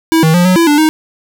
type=tone with pitch steps; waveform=square; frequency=324.8 / 159.5 / 176.6 / 183.8 / 334.8 / 293.6 / 312.8 Hz; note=E4 / D#3 / F3 / F#3 / E4 / D4 / D#4; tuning=-26 / +43 / +20 / -11 / +27 / 0 / +9 cents; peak=-7 dBFS; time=0.12-0.89 s; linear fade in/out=0 ms; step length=110 ms; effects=none